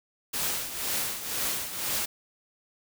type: noise with tremolo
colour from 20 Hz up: white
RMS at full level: -28 dBFS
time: 0.33-2.06 s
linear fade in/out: 10 ms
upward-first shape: triangle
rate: 2 Hz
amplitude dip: 70%
effects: none